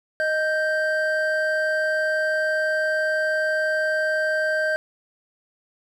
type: tone pair together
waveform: triangle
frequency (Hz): 621.9 / 1568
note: D#5 / G6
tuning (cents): -1 / 0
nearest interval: octave + major third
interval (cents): 1601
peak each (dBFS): -21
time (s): 0.2-4.76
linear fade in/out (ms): 0
effects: none